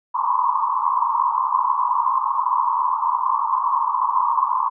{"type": "band-pass noise", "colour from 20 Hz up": "pink", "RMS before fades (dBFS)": -20, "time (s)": [0.14, 4.7], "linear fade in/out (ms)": 20, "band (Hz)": [940, 1100], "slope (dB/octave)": 96, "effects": []}